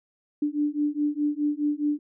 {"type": "beating tone pair", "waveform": "sine", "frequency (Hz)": [292.6, 297.4], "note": ["D4", "D4"], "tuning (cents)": [-6, 22], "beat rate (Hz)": 4.8, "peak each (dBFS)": -26, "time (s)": [0.42, 1.99], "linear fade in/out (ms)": 5, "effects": []}